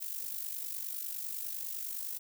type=noise with amplitude modulation; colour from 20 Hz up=violet; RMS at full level=-36 dBFS; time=0-2.19 s; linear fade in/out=20 ms; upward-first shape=sine; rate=49.9 Hz; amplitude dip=65%; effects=none

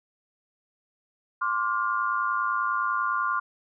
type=tone cluster; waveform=sine; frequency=1053 / 1163 / 1416 Hz; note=C6 / D6 / F6; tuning=+11 / -17 / +23 cents; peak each=-28 dBFS; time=1.41-3.4 s; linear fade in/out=10 ms; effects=none

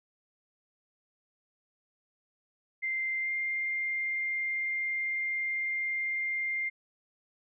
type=tone with pitch glide; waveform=sine; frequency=2089 to 2106 Hz; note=C7 to C7; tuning=-3 to +11 cents; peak=-29 dBFS; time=2.82-6.7 s; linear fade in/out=20 ms; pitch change=+14 cents; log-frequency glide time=3.21-3.28 s; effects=none

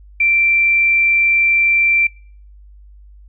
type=tone; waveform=sine; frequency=2351 Hz; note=D7; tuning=1 cent sharp; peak=-11 dBFS; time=0.2-2.07 s; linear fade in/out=5 ms; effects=noise-tail reverb RT60 0.5 s tail -24 dB re dry + added 50 Hz sine -39 dBFS peak until 3.28 s

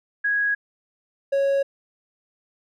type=tone pair in turn; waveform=sine / triangle; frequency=1657 / 552.6 Hz; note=G#6 / C#5; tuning=-4 / -6 cents; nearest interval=octave + perfect fifth; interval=1902 cents; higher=first; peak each=-19 / -16 dBFS; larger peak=second; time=0.24-0.55 / 1.32-1.63 s; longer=neither; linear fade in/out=10 ms; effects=none

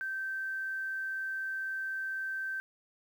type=tone; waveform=sine; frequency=1554 Hz; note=G6; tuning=16 cents flat; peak=-33 dBFS; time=0.01-2.6 s; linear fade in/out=0 ms; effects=10-bit

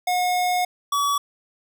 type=tone pair in turn; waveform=square; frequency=723 / 1138.3 Hz; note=F#5 / C#6; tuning=-40 / +46 cents; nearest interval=minor sixth; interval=786 cents; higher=second; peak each=-20 dBFS; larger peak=neither; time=0.07-0.65 / 0.92-1.18 s; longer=first; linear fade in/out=5 ms; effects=none

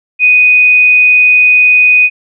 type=tone; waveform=sine; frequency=2489 Hz; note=D#7; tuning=in tune; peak=-3 dBFS; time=0.19-2.1 s; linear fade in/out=50 ms; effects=none

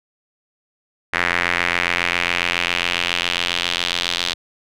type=tone with band-pass filter sweep; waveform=sawtooth; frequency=87.31 Hz; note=F2; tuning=in tune; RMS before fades=-21 dBFS; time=1.13-4.34 s; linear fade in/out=10 ms; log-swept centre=1900 to 3700 Hz; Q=2.5; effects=none

